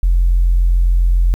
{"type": "tone", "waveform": "sine", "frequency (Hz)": 43.65, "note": "F1", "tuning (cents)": 0, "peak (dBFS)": -8, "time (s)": [0.03, 1.34], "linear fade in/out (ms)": 0, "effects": ["tanh soft clip ceiling -5 dBFS", "8-bit"]}